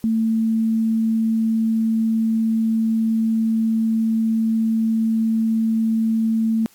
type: tone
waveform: sine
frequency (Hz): 223.6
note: A3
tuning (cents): +28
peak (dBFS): -16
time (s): 0.04-6.66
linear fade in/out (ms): 0
effects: white hiss -53 dBFS RMS until 6.74 s + AAC 64 kbps